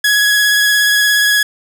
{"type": "tone with vibrato", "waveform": "sawtooth", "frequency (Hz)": 1675, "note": "G#6", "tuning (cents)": 14, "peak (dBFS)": -6, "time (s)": [0.04, 1.43], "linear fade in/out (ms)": 5, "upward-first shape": "sine", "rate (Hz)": 17, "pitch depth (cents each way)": 14, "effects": []}